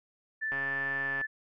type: tone with pitch glide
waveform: sine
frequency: 1760 to 1747.8 Hz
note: A6 to A6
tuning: 0 to -12 cents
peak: -30 dBFS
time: 0.41-1.27 s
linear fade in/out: 20 ms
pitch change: -12 cents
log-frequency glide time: 1.03-1.11 s
type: click train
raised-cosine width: 0.5 ms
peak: -25 dBFS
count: 96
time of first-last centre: 0.52-1.213 s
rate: 137 Hz
effects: none